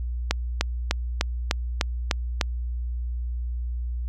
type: click train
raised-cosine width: 0.2 ms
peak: -3 dBFS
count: 8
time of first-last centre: 0.31-2.412 s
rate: 3.33 Hz
effects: added 60 Hz sine -26 dBFS peak until 4.08 s